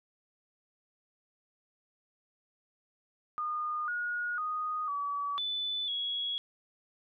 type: tone with pitch steps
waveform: sine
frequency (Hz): 1221 / 1444 / 1240 / 1143 / 3496 / 3337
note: D#6 / F#6 / D#6 / D6 / A7 / G#7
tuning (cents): -33 / -43 / -6 / -47 / -12 / +8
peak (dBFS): -31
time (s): 3.38-6.38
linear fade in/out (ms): 0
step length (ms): 500
effects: none